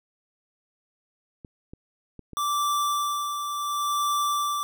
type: clicks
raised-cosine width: 3 ms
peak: -28 dBFS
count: 4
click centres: 1.448 / 1.735 / 2.193 / 2.333 s
type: tone with tremolo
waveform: square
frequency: 1169 Hz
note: D6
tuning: 8 cents flat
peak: -23 dBFS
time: 2.37-4.63 s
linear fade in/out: 0 ms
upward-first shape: sine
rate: 0.7 Hz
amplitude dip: 50%
effects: none